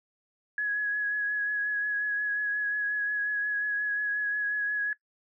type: tone with vibrato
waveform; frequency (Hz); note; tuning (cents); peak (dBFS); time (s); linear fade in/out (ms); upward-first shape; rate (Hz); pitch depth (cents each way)
sine; 1677; G#6; +16; -26; 0.58-4.93; 2; triangle; 5.6; 25
effects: noise-tail reverb RT60 0.1 s tail -21 dB re dry